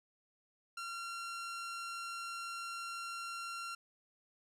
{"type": "tone", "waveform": "sawtooth", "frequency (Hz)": 1373, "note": "F6", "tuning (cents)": -30, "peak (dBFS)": -37, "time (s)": [0.77, 3.75], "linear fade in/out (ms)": 5, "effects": ["low-pass 10000 Hz 12 dB/octave", "13-bit"]}